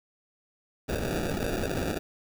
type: noise with sample-and-hold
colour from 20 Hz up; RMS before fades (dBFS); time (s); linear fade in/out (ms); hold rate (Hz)
violet; -30; 0.88-1.99; 20; 1050
effects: none